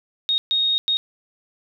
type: tone bursts at uneven times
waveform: sine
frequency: 3729 Hz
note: A#7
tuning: in tune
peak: -17 dBFS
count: 3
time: 0.29-0.38 / 0.51-0.78 / 0.88-0.97 s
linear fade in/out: 0 ms
effects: none